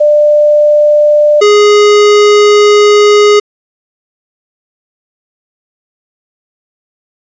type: tone pair in turn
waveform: sine / square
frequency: 595 / 415.3 Hz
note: D5 / G#4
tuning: +22 / 0 cents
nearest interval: tritone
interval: 622 cents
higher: first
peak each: -3 dBFS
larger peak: neither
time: 0-1.41 / 1.41-3.4 s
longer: second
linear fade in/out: 10 ms
effects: resampled to 16000 Hz + 7-bit